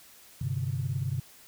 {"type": "chord", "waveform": "sine", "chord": "G suspended fourth", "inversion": "none", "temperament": "equal with one note detuned", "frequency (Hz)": [98, 128.86, 146.83], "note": ["G2", "C3", "D3"], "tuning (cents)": [0, -26, 0], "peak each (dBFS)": [-33, -30, -34], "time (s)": [0.41, 1.2], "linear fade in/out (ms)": 5, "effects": ["tanh soft clip ceiling -19 dBFS", "white hiss -54 dBFS RMS until 1.47 s"]}